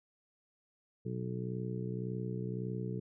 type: harmonic tone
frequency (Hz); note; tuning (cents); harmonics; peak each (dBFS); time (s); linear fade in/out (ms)
61.8; B1; +2; 2 / 3 / 4 / 5 / 6 / 7; -38 / -40 / -51 / -48 / -46 / -44; 1.05-3; 10
effects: none